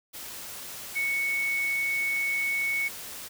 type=tone in noise; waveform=sine; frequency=2217 Hz; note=C#7; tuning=in tune; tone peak=-25 dBFS; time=0.95-2.89 s; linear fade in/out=20 ms; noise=white; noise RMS=-40 dBFS; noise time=0.13-3.29 s; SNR=+12 dB; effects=none